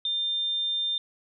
sine tone, 3600 Hz, A7, 39 cents sharp, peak -25 dBFS, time 0.05-0.98 s, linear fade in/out 2 ms, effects none

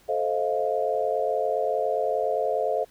sine chord, F dominant seventh, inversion first, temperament just, 436.5 / 523.8 / 628.6 / 698.5 Hz, A4 / C5 / Eb5 / F5, -14 / +2 / +18 / 0 cents, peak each -28 dBFS, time 0.08-2.85 s, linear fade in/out 20 ms, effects pink hiss -58 dBFS RMS until 2.9 s

